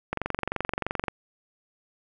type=click train; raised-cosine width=0.5 ms; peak=-12 dBFS; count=23; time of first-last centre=0.13-1.082 s; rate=23.1 Hz; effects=none